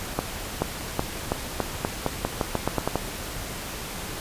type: accelerating click train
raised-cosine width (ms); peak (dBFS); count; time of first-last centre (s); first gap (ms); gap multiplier
1; -8; 14; 0.19-2.957; 430; 0.87
effects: pink hiss -34 dBFS RMS until 4.2 s + resampled to 32000 Hz